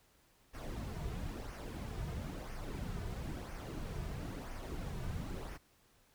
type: noise with flanger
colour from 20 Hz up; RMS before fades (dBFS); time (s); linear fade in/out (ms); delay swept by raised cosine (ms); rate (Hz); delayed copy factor
brown; -42; 0.53-5.58; 20; 0.25 to 3.75; 1; -0.55
effects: pink hiss -69 dBFS RMS until 6.14 s